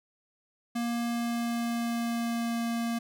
square tone with pitch glide, 235.7 to 232.7 Hz, A#3 to A#3, +19 to -3 cents, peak -29 dBFS, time 0.75-2.99 s, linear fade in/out 10 ms, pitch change -22 cents, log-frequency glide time 1.07-2.63 s, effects none

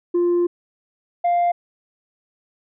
sine tone pair in turn, 349.2 / 698.4 Hz, F4 / F5, 0 / 0 cents, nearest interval octave, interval 1200 cents, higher second, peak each -13 dBFS, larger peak neither, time 0.14-0.47 / 1.24-1.52 s, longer first, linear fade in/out 10 ms, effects tanh soft clip ceiling -14 dBFS

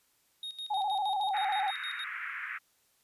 triangle tone with tremolo, 3729 Hz, A#7, in tune, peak -35 dBFS, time 0.43-2.04 s, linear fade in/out 2 ms, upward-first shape square, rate 6.4 Hz, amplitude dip 75%
sine tone with vibrato, 804 Hz, G5, 44 cents sharp, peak -28 dBFS, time 0.7-1.71 s, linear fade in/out 10 ms, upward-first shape square, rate 14 Hz, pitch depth 74 cents each way
white band-pass noise, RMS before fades -39 dBFS, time 1.33-2.59 s, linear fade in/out 20 ms, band 1300 to 2200 Hz, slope 48 dB/octave
effects white hiss -70 dBFS RMS until 3.03 s + resampled to 32000 Hz

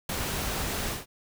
pink noise with ADSR envelope, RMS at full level -28 dBFS, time 0.09-1.06 s, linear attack 4 ms, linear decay 3 ms, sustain -3 dB, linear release 160 ms, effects none

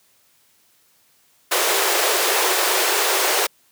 pink high-pass noise, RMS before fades -19 dBFS, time 1.51-3.47 s, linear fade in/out 10 ms, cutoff 350 Hz, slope 96 dB/octave, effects white hiss -59 dBFS RMS until 3.71 s + high-pass 60 Hz 12 dB/octave

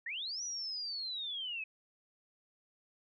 sine linear two-way sweep, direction up then down, 1747 to 5920 to 2516 Hz, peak -37 dBFS, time 0.06-1.64 s, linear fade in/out 5 ms, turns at 0.43 s, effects none

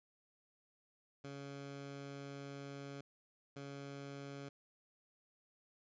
15% pulse tone bursts at uneven times, 140 Hz, C#3, 18 cents sharp, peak -40 dBFS, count 2, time 1.24-3.01 / 3.56-4.49 s, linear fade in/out 5 ms, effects resampled to 16000 Hz

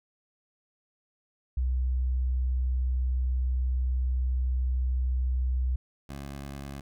sine / 15% pulse tone pair in turn, 63.3 / 69.65 Hz, B1 / C#2, +43 / +9 cents, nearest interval major second, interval 166 cents, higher second, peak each -24 / -31 dBFS, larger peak first, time 1.57-5.76 / 6.09-6.81 s, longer first, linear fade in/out 5 ms, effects none

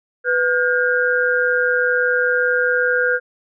sine tone cluster, 495.3 / 1433 / 1598 Hz, B4 / F6 / G6, +5 / +44 / +33 cents, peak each -19 dBFS, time 0.24-3.2 s, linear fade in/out 50 ms, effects none

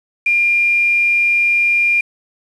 sine tone with quantisation, 2400 Hz, D7, 37 cents sharp, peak -11 dBFS, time 0.26-2.01 s, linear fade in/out 5 ms, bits 6, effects resampled to 24000 Hz

